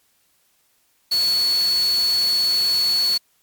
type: tone in noise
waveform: sine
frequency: 4411 Hz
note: C#8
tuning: 9 cents flat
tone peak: -16 dBFS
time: 1.11-3.18 s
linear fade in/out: 10 ms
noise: white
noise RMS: -31 dBFS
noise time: 1.11-3.18 s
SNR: +12 dB
effects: white hiss -63 dBFS RMS until 3.42 s + MP3 96 kbps